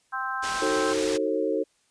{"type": "harmonic tone", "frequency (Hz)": 261.6, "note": "C4", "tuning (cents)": 0, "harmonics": [3, 4, 5, 6], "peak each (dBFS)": [-35, -32, -33, -32], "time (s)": [0.12, 0.94], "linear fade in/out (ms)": 20}
{"type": "low-pass noise", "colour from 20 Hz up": "white", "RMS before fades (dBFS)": -34, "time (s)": [0.42, 1.18], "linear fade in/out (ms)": 20, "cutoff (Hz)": 6700, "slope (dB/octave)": 12}
{"type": "chord", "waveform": "sine", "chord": "D# diminished seventh", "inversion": "none", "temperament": "just", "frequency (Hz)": [311.1, 373.4, 448, 537.6], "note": ["D#4", "F#4", "A4", "C5"], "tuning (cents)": [0, 16, 31, 47], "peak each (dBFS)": [-29, -30, -27, -29], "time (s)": [0.61, 1.64], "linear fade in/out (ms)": 20}
{"effects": ["white hiss -67 dBFS RMS until 1.9 s", "resampled to 22050 Hz"]}